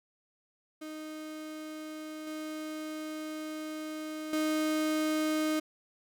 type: tone with level steps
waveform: 35% pulse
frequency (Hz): 310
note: D#4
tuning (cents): -6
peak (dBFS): -38 / -35 / -26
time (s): 0.81-5.6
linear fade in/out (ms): 10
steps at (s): 2.27 / 4.33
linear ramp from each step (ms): 2
effects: none